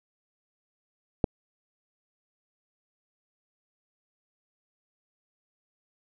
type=click; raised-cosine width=2 ms; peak=-8 dBFS; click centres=1.242 s; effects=none